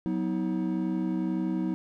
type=chord; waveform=triangle; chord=B major; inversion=second; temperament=equal with one note detuned; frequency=185 / 246.9 / 318.6 Hz; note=F#3 / B3 / D#4; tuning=0 / 0 / +41 cents; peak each=-28 / -31 / -28 dBFS; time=0.06-1.74 s; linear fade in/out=0 ms; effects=none